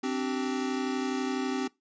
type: chord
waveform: square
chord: C suspended second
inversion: none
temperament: equal with one note detuned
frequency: 261.6 / 293.7 / 384.6 Hz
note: C4 / D4 / G4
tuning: 0 / 0 / -33 cents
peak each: -31 / -36 / -35 dBFS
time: 0.03-1.68 s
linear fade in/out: 10 ms
effects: noise-tail reverb RT60 0.2 s tail -22 dB re dry + resampled to 16000 Hz